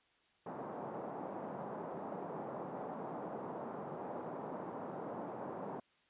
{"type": "band-pass noise", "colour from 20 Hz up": "white", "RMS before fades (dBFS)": -44, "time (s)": [0.46, 5.8], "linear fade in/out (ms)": 5, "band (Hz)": [150, 910], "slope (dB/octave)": 24, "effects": ["white hiss -72 dBFS RMS until 6.09 s", "resampled to 8000 Hz"]}